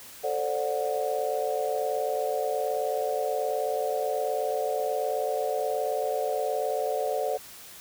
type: chord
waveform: sine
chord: D dominant seventh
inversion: second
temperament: just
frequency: 440.5 / 528.6 / 587.3 / 734.2 Hz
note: A4 / C5 / D5 / F#5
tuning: +2 / +18 / 0 / -14 cents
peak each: -31 dBFS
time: 0.23-7.38 s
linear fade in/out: 20 ms
effects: white hiss -46 dBFS RMS until 7.8 s